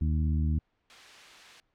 harmonic tone, 77.4 Hz, D#2, 9 cents flat, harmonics 1 / 2 / 3 / 4, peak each -25 / -32 / -35 / -43 dBFS, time 0.01-0.59 s, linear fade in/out 5 ms
blue noise, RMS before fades -40 dBFS, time 0.9-1.6 s, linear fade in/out 0 ms
effects pink hiss -75 dBFS RMS until 1.74 s + low-pass 3000 Hz 12 dB/octave

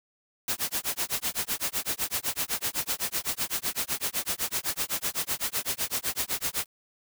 white noise with tremolo, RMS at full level -27 dBFS, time 0.48-6.66 s, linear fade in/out 2 ms, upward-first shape sine, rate 7.9 Hz, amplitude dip 100%, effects none

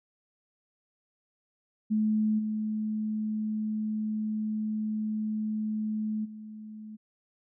sine tone with level steps, 215.3 Hz, A3, 37 cents flat, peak -23 / -28 / -40 dBFS, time 1.9-6.97 s, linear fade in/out 20 ms, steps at 2.38 / 6.24 s, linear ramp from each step 20 ms, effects none

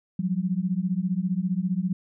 sine beating tone pair, 176.1 / 191.1 Hz, F3 / G3, +15 / -44 cents, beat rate 15 Hz, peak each -26 dBFS, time 0.19-1.93 s, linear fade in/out 5 ms, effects none

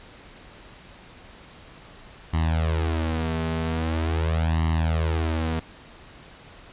sawtooth tone with flanger, 80.6 Hz, E2, 38 cents flat, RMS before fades -24 dBFS, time 2.33-5.6 s, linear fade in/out 10 ms, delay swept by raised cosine 1 to 4.7 ms, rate 0.43 Hz, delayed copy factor +0.95, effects pink hiss -47 dBFS RMS until 6.72 s + resampled to 8000 Hz

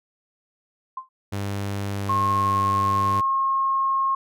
sine tone with exponential decay, 1046 Hz, C6, 1 cent flat, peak -25 dBFS, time 0.97-1.09 s, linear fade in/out 5 ms, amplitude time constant 25 ms
sawtooth tone with pitch glide, 100 to 98.91 Hz, G2 to G2, +35 to +16 cents, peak -22 dBFS, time 1.32-3.21 s, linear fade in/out 10 ms, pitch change -19 cents, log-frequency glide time 1.88-2.49 s
sine tone, 1078 Hz, C#6, 49 cents flat, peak -19 dBFS, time 2.09-4.15 s, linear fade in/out 5 ms
effects none

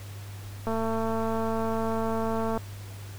click train, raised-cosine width 1 ms, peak -17 dBFS, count 428, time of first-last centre 0.67-2.576 s, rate 224 Hz, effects added 100 Hz sine -38 dBFS peak until 3.18 s + pink hiss -48 dBFS RMS until 3.18 s

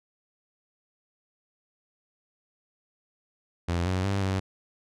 sawtooth tone with pitch steps, 86.4 / 92.7 / 98.7 / 95.4 Hz, F2 / F#2 / G2 / G2, -18 / +4 / +12 / -47 cents, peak -21 dBFS, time 3.68-4.4 s, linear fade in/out 10 ms, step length 180 ms, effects low-pass 7000 Hz 12 dB/octave

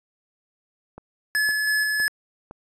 click train, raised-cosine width 1 ms, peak -25 dBFS, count 4, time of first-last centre 0.98-2.511 s, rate 1.96 Hz
square tone with tremolo, 1713 Hz, A6, 47 cents flat, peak -20 dBFS, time 1.35-2.08 s, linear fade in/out 0 ms, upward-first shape square, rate 3.1 Hz, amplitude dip 25%
effects resampled to 32000 Hz

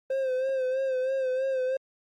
triangle tone with vibrato, 523.3 Hz, C5, in tune, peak -23 dBFS, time 0.1-1.77 s, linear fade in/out 5 ms, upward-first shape sine, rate 3.1 Hz, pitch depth 48 cents each way, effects Opus 24 kbps

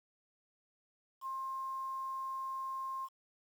sine tone with quantisation, 1062 Hz, C6, 25 cents sharp, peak -37 dBFS, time 1.21-3.09 s, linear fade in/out 50 ms, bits 10, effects none

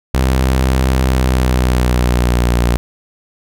sawtooth tone with pitch glide, 64.9 to 59.51 Hz, C2 to A#1, -13 to +36 cents, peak -7 dBFS, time 0.14-2.77 s, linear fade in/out 0 ms, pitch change -151 cents, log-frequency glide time 1-2.56 s, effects none

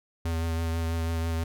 square tone with vibrato, 82.41 Hz, E2, in tune, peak -27 dBFS, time 0.25-1.44 s, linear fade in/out 5 ms, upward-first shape triangle, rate 6.1 Hz, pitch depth 23 cents each way, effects none

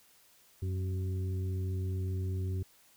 harmonic tone with a mistuned harmonic, 92.5 Hz, F#2, in tune, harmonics 1 / 2 / 3 / 4, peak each -31 / -46 / -48 / -45 dBFS, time 0.62-2.63 s, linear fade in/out 5 ms, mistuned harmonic 4, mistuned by +35 cents, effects white hiss -63 dBFS RMS until 2.96 s

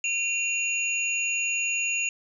sine tone cluster, 2440 / 2750 / 6810 Hz, D#7 / F7 / G#8, -34 / -27 / +42 cents, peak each -33 / -26 / -30 dBFS, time 0.04-2.09 s, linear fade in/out 2 ms, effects none

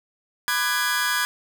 sawtooth chord, G# half-diminished seventh, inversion first, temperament just, 996.7 / 1196.1 / 1495.1 / 1661.2 Hz, B5 / D6 / F#6 / G#6, +16 / +31 / +18 / 0 cents, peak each -25 / -26 / -24 / -20 dBFS, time 0.48-1.25 s, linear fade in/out 0 ms, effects none

